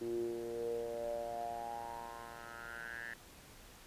10% pulse tone with band-pass filter sweep, 116.9 Hz, A#2, 5 cents sharp, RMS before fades -42 dBFS, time 0.01-3.14 s, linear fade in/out 5 ms, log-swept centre 320 to 1800 Hz, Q 8.3, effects pink hiss -57 dBFS RMS until 3.86 s + resampled to 32000 Hz

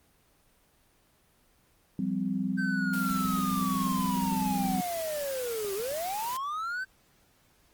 sine chord, F suspended second, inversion none, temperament equal with one note detuned, 174.61 / 196 / 258.3 Hz, F3 / G3 / C4, 0 / 0 / -22 cents, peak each -34 / -30 / -32 dBFS, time 1.99-4.81 s, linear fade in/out 2 ms
triangle linear two-way sweep, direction down then up, 1557 to 381.7 to 1557 Hz, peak -29 dBFS, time 2.57-6.85 s, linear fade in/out 20 ms, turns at 5.74 s
white noise, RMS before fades -40 dBFS, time 2.93-6.37 s, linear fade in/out 5 ms
clicks, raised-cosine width 2 ms, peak -36 dBFS, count 8, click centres 3.394 / 4.175 / 4.329 / 4.58 / 4.687 / 5.648 / 5.801 / 5.916 s
effects pink hiss -65 dBFS RMS until 7.73 s + Opus 24 kbps

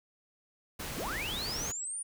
pink noise, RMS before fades -39 dBFS, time 0.79-1.72 s, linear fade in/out 10 ms
sine linear sweep, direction up, 130 to 9620 Hz, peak -35 dBFS, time 0.97-2.03 s, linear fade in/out 10 ms
effects none

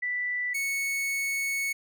sine / 45% pulse tone pair in turn, 1975.5 / 2211 Hz, B6 / C#7, 0 / -5 cents, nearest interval major second, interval 195 cents, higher second, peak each -27 dBFS, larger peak neither, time 0.02-0.54 / 0.54-1.73 s, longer second, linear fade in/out 10 ms, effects none

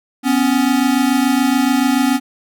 square tone pair together, 250 / 277 Hz, B3 / C#4, +21 / -1 cents, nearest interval major second, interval 178 cents, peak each -16 / -16 dBFS, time 0.23-2.2 s, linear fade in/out 50 ms, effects none

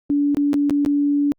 sine tone with dropouts, 287.6 Hz, D4, 36 cents flat, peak -15 dBFS, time 0.1-1.32 s, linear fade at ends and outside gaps 0 ms, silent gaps 0.347-0.37 / 0.532-0.541 / 0.697-0.707 / 0.849-0.861 s, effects Opus 48 kbps

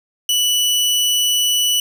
sawtooth tone, 2960 Hz, F#7, in tune, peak -11 dBFS, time 0.29-1.8 s, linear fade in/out 2 ms, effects none

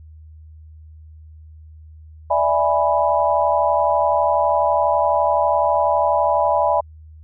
sine chord, E dominant seventh, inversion third, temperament equal, 587.3 / 659.3 / 830.6 / 987.8 Hz, D5 / E5 / G#5 / B5, 0 / 0 / 0 / 0 cents, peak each -20 dBFS, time 2.3-6.81 s, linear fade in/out 10 ms, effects added 78 Hz sine -39 dBFS peak until 7.23 s

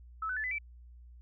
sine tone with pitch steps, 1302 / 1504.3 / 1738 / 2008 / 2320 Hz, E6 / F#6 / A6 / B6 / D7, -22 / +28 / -22 / +28 / -22 cents, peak -32 dBFS, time 0.22-0.585 s, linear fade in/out 5 ms, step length 73 ms, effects added 60 Hz sine -50 dBFS peak until 1.21 s

